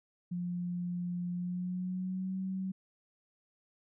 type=tone with pitch glide; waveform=sine; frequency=176.5 to 189.17 Hz; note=F3 to F#3; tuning=+19 to +39 cents; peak=-33 dBFS; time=0.31-2.72 s; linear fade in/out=10 ms; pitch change=+120 cents; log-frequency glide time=1.32-2.37 s; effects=none